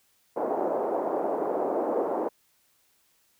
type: band-pass noise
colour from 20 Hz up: pink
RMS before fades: -28 dBFS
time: 0.36-2.29 s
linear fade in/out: 10 ms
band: 350 to 800 Hz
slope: 24 dB/octave
effects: white hiss -67 dBFS RMS until 3.39 s